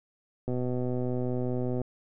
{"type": "click train", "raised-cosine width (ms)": 2, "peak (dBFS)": -19, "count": 168, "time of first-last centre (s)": [0.48, 1.816], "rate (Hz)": 125, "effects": []}